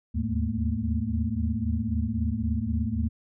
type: tone cluster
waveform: sine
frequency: 76.5 / 80.3 / 107.2 / 216.1 / 232.9 Hz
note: D#2 / E2 / A2 / A3 / A#3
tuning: -29 / -45 / -45 / -31 / -1 cents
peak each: -31 dBFS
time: 0.14-3.09 s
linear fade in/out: 20 ms
effects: none